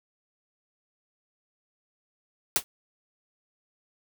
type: noise with exponential decay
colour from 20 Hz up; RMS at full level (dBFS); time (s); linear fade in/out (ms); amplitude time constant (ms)
white; -18; 2.56-2.64; 0; 16
effects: none